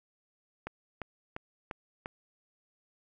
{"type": "click train", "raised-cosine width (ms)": 0.5, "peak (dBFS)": -22, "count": 5, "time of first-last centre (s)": [0.67, 2.059], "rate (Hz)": 2.88, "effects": []}